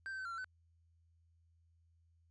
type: tone with pitch steps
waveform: triangle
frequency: 1569 / 1548 / 1529 / 1378 / 1352 / 1514 Hz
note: G6 / G6 / G6 / F6 / E6 / F#6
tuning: +1 / -22 / -44 / -24 / +43 / +39 cents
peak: -39 dBFS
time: 0.06-0.444 s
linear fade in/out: 0 ms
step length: 64 ms
effects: added 83 Hz sine -68 dBFS peak until 2.3 s + resampled to 22050 Hz